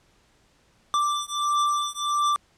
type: beating tone pair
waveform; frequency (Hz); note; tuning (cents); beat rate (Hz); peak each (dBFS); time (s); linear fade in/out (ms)
square; 1174.7 / 1176.2; D6 / D6; 0 / +2; 1.5; -26; 0.94-2.36; 0
effects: pink hiss -62 dBFS RMS until 2.57 s + low-pass 8000 Hz 12 dB/octave